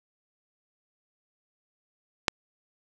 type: click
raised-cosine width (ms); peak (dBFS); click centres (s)
0.2; -3; 2.282
effects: none